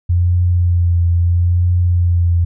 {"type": "tone with vibrato", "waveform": "sine", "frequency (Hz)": 87.31, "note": "F2", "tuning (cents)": 0, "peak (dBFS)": -10, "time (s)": [0.09, 2.45], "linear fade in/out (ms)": 10, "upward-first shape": "triangle", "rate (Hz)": 0.76, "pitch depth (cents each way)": 32, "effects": []}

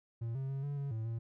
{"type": "tone with pitch steps", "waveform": "triangle", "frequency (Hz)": [115.4, 134.2, 136.3, 143, 140.1, 111.2, 114.5], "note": ["A#2", "C3", "C#3", "D3", "C#3", "A2", "A#2"], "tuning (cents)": [-17, 44, -29, -46, 19, 19, -31], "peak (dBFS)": -33, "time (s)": [0.21, 1.19], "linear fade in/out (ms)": 10, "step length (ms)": 140, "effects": []}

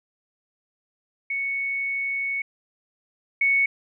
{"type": "tone pair in turn", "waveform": "sine", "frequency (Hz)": [2217, 2217], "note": ["C#7", "C#7"], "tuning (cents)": [0, 0], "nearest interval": "unison", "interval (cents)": 0, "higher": "neither", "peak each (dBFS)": [-24, -17], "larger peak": "second", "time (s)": [[1.3, 2.42], [3.41, 3.66]], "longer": "first", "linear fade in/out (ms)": 5, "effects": []}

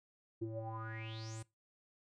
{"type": "tone with low-pass filter sweep", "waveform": "square", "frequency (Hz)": 111.3, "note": "A2", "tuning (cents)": 20, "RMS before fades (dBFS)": -44, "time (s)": [0.41, 1.43], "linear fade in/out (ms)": 10, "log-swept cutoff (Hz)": [330, 9100], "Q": 9.8, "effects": ["noise-tail reverb RT60 0.2 s tail -20 dB re dry"]}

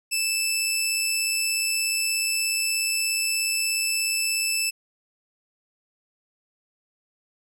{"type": "tone with amplitude modulation", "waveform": "15% pulse", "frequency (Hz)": 2637, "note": "E7", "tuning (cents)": 0, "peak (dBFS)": -14, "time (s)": [0.11, 4.71], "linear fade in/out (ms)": 20, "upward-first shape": "sine", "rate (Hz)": 96.8, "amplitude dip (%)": 30, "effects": []}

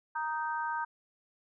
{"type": "chord", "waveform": "sine", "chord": "Eb major", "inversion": "second", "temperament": "just", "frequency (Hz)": [933.4, 1244.5, 1555.6], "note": ["Bb5", "Eb6", "G6"], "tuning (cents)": [2, 0, -14], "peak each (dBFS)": [-33, -39, -37], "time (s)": [0.15, 0.85], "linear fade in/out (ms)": 10, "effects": []}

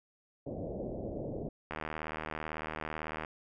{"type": "low-pass noise", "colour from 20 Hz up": "white", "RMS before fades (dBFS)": -39, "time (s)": [0.46, 1.49], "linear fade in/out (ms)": 5, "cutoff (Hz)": 630, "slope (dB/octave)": 48}
{"type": "click train", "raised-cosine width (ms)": 0.5, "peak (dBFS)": -22, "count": 121, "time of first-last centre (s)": [1.71, 3.248], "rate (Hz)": 78}
{"effects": []}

